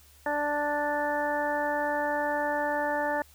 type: harmonic tone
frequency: 293.7 Hz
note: D4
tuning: in tune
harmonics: 1 / 2 / 3 / 4 / 5 / 6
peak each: -36 / -30 / -30 / -42 / -38 / -33 dBFS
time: 0.26-3.22 s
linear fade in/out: 2 ms
effects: added 72 Hz sine -57 dBFS peak until 3.34 s + white hiss -58 dBFS RMS until 3.34 s